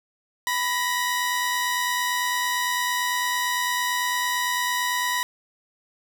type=tone pair together; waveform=sawtooth; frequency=990 / 1891.1 Hz; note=B5 / A#6; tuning=+4 / +24 cents; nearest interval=major seventh; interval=1120 cents; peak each=-21 / -23 dBFS; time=0.47-5.23 s; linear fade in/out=0 ms; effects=none